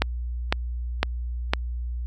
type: click train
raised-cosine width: 0.3 ms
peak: -3 dBFS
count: 4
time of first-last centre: 0.02-1.535 s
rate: 1.98 Hz
effects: added 60 Hz sine -27 dBFS peak until 2.06 s